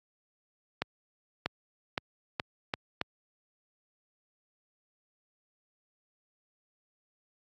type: accelerating click train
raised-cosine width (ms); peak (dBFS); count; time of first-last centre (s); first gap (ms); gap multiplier
0.3; -13; 6; 0.82-3.014; 640; 0.81
effects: high-pass 80 Hz 12 dB/octave + AAC 64 kbps